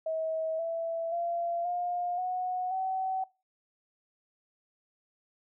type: tone with pitch steps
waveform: sine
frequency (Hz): 641 / 662.8 / 685.4 / 708.8 / 732.9 / 757.9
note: E5 / E5 / F5 / F5 / F#5 / F#5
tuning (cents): -49 / +9 / -33 / +25 / -17 / +41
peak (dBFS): -29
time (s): 0.06-3.24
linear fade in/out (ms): 5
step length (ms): 530
effects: noise-tail reverb RT60 0.3 s tail -22 dB re dry